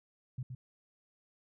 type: tone with echo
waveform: sine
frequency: 126.9 Hz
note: B2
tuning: 47 cents sharp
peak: -35 dBFS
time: 0.38-0.43 s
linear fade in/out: 5 ms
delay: 120 ms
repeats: 1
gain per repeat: -5 dB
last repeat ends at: 0.55 s
effects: none